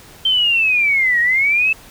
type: linear two-way sweep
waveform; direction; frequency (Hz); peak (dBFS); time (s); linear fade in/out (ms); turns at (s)
sine; down then up; 3136 to 1864.7 to 2643; -12; 0.25-1.73; 5; 1.2
effects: pink hiss -42 dBFS RMS until 1.9 s